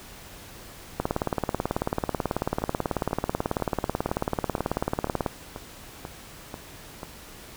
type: two click trains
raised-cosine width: 1 ms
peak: -20 / -10 dBFS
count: 10 / 79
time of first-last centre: 2.62-7.032 / 1-5.262 s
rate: 2.04 / 18.3 Hz
effects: pink hiss -45 dBFS RMS until 7.56 s